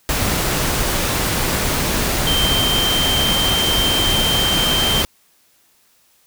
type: tone in noise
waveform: sine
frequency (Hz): 3136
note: G7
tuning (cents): 0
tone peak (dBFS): -17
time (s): 2.27-5.02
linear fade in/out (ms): 0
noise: pink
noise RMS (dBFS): -19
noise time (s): 0.09-5.05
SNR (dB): -1
effects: white hiss -57 dBFS RMS until 6.26 s